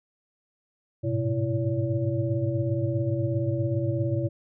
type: tone cluster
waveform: sine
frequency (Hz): 102.6 / 110.3 / 127.4 / 333.8 / 568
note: G#2 / A2 / C3 / E4 / C#5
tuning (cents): -21 / +5 / -46 / +22 / +42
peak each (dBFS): -33 / -30 / -27 / -30 / -32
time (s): 1.03-4.29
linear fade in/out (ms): 20
effects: none